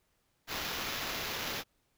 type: noise with sample-and-hold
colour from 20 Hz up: blue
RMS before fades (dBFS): -37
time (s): 0.47-1.64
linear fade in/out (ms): 50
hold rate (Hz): 8820
effects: pink hiss -75 dBFS RMS until 1.97 s